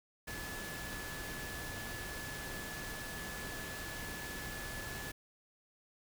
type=tone in noise; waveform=sine; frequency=1719 Hz; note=A6; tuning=41 cents flat; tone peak=-46 dBFS; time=0.27-5.12 s; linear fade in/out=10 ms; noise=pink; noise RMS=-44 dBFS; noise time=0.27-5.12 s; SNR=-5 dB; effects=none